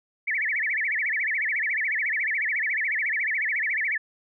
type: tone with vibrato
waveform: sine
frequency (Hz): 2000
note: B6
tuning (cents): +21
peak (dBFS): -23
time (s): 0.27-3.98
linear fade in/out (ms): 10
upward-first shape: sine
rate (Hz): 14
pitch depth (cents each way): 260
effects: none